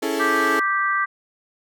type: chord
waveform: 35% pulse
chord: A major seventh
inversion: first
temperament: equal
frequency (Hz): 277.2 / 329.6 / 415.3 / 440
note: C#4 / E4 / G#4 / A4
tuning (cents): 0 / 0 / 0 / 0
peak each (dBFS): -26 / -25 / -26 / -25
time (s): 0.02-0.6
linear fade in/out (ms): 10
type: harmonic tone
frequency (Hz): 392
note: G4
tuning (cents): 0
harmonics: 3 / 4 / 5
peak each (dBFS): -21 / -23 / -25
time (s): 0.19-1.06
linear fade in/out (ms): 20
effects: none